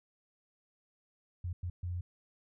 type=tone bursts at uneven times; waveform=sine; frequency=88.5 Hz; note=F2; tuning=23 cents sharp; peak=-34 dBFS; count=3; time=1.44-1.53 / 1.63-1.7 / 1.83-2.01 s; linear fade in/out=5 ms; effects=none